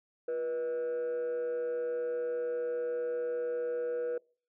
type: tone with frequency modulation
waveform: sine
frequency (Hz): 486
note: B4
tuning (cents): -28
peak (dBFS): -28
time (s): 0.28-4.18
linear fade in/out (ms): 5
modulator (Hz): 139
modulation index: 0.33
effects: noise-tail reverb RT60 0.4 s tail -26 dB re dry + tanh soft clip ceiling -30 dBFS